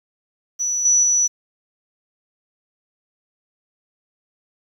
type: tone with level steps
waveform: sine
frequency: 5920 Hz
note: F#8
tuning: in tune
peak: -19 / -12 / -14 dBFS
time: 0.59-1.28 s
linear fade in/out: 20 ms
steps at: 0.85 / 1.03 s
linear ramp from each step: 5 ms
effects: 8-bit